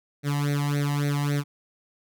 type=tone with flanger; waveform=sawtooth; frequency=144.2 Hz; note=D3; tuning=31 cents flat; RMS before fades=-25 dBFS; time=0.23-1.44 s; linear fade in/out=50 ms; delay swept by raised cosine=0.49 to 1.04 ms; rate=3.6 Hz; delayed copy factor=+1; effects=none